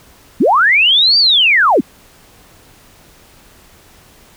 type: linear two-way sweep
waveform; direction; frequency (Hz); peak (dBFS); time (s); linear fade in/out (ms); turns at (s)
sine; up then down; 170 to 4733 to 170; -7; 0.4-1.81; 10; 1.18
effects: pink hiss -45 dBFS RMS until 4.36 s